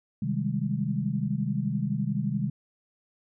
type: chord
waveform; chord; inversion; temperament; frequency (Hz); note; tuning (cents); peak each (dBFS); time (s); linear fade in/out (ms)
sine; Ab major seventh; first; equal; 130.81 / 155.56 / 196 / 207.7; C3 / Eb3 / G3 / Ab3; 0 / 0 / 0 / 0; -31; 0.22-2.5; 5
effects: none